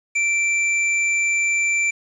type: tone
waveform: square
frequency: 2344 Hz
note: D7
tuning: 4 cents flat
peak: -18 dBFS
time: 0.15-1.91 s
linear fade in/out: 10 ms
effects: resampled to 22050 Hz + 8-bit